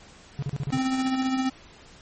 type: tone bursts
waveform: triangle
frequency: 139.6 Hz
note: C#3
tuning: 13 cents sharp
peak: -23 dBFS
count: 6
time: 0.39-0.774 s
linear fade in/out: 0 ms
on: 34 ms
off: 36 ms
type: tone with tremolo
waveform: square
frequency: 261.6 Hz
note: C4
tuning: in tune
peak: -22 dBFS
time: 0.72-1.5 s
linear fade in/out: 10 ms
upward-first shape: sine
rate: 15 Hz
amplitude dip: 40%
effects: pink hiss -50 dBFS RMS until 2.01 s + MP3 32 kbps